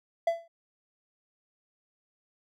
triangle tone with exponential decay, 671 Hz, E5, 31 cents sharp, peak -18 dBFS, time 0.27-0.48 s, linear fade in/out 5 ms, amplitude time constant 44 ms, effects none

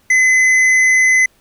sine tone with hard clipping, 2032 Hz, B6, 49 cents sharp, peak -10 dBFS, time 0.1-1.26 s, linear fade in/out 5 ms, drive 7 dB, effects pink hiss -55 dBFS RMS until 1.4 s

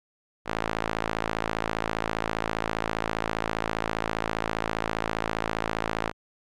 sawtooth tone with band-pass filter, 55 Hz, A1, in tune, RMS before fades -30 dBFS, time 0.45-6.13 s, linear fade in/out 50 ms, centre 1200 Hz, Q 0.64, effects none

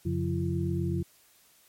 sine tone cluster, 90.6 / 138.8 / 177.8 / 340.1 Hz, F#2 / C#3 / F3 / F4, -36 / +3 / +31 / -46 cents, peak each -31 / -32 / -32 / -33 dBFS, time 0.05-1.03 s, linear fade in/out 10 ms, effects white hiss -61 dBFS RMS until 1.68 s + MP3 64 kbps

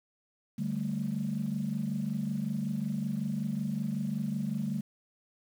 sine chord, D suspended fourth, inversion none, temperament equal with one note detuned, 146.83 / 194.64 / 220 Hz, D3 / G3 / A3, 0 / -12 / 0 cents, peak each -35 / -33 / -33 dBFS, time 0.58-4.81 s, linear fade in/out 10 ms, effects tanh soft clip ceiling -22 dBFS + 9-bit

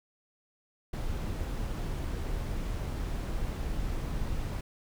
brown noise, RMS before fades -33 dBFS, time 0.93-4.61 s, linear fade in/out 5 ms, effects none

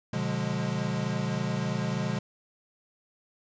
square chord, B diminished seventh, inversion none, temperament equal with one note detuned, 123.47 / 146.83 / 178.8 / 207.7 Hz, B2 / D3 / F3 / Ab3, 0 / 0 / +41 / 0 cents, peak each -34 dBFS, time 0.13-2.19 s, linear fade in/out 5 ms, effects resampled to 16000 Hz + 10-bit

